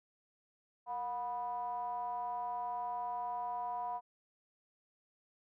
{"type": "ring-modulated tone", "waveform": "triangle", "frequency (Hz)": 130, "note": "C3", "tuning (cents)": -11, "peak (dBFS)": -31, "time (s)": [0.86, 4.01], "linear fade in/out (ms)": 50, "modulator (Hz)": 851, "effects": []}